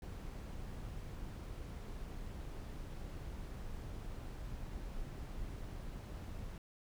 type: noise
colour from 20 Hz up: brown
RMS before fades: -45 dBFS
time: 0.02-6.58 s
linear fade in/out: 2 ms
effects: none